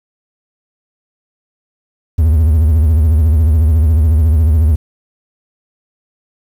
triangle tone with vibrato, 78.5 Hz, D#2, 16 cents sharp, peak -5 dBFS, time 2.18-4.76 s, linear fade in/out 10 ms, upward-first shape triangle, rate 14 Hz, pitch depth 170 cents each way, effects 7-bit

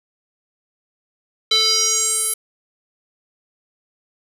square tone with band-pass filter sweep, 440 Hz, A4, in tune, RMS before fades -18 dBFS, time 1.51-2.34 s, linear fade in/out 5 ms, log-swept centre 3800 to 11000 Hz, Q 5.2, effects none

